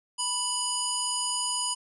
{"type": "harmonic tone with a mistuned harmonic", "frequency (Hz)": 987.8, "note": "B5", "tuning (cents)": 0, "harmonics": [1, 3, 5, 7, 9, 10], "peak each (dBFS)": [-34, -34, -34, -34, -34, -34], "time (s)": [0.18, 1.75], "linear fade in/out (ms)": 20, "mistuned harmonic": 1, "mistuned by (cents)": -16, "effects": []}